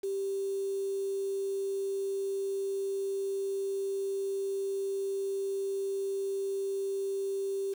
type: tone with quantisation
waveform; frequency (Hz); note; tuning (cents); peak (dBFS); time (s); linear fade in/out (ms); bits
sine; 392; G4; 0; -30; 0.03-7.74; 10; 8
effects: none